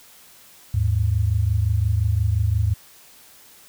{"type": "tone pair together", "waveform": "sine", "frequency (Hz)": [79.6, 105.34], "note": ["D#2", "G#2"], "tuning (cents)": [40, 25], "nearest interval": "perfect fourth", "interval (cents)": 485, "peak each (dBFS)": [-21, -19], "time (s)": [0.74, 2.74], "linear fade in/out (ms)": 5, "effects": ["white hiss -49 dBFS RMS until 3.68 s"]}